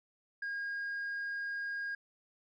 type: tone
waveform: sine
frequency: 1627 Hz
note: G#6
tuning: 36 cents flat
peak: -33 dBFS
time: 0.42-1.95 s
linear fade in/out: 5 ms
effects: tanh soft clip ceiling -34 dBFS